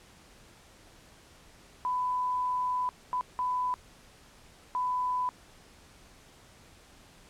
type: tone bursts at uneven times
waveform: sine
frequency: 999 Hz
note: B5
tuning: 20 cents sharp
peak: -27 dBFS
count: 4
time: 1.85-2.89 / 3.13-3.21 / 3.39-3.74 / 4.75-5.29 s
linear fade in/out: 0 ms
effects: pink hiss -56 dBFS RMS until 7.29 s + low-pass 10000 Hz 12 dB/octave